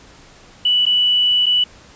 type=tone with dropouts; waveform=sine; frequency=2960 Hz; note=F#7; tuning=in tune; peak=-12 dBFS; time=0.65-1.64 s; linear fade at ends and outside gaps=5 ms; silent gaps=0.855-0.864 / 1.459-1.464 s; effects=pink hiss -45 dBFS RMS until 1.95 s + resampled to 16000 Hz